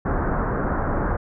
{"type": "low-pass noise", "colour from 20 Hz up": "pink", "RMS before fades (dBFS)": -23, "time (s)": [0.05, 1.17], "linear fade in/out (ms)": 10, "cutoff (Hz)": 1600, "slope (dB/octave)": 48, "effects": []}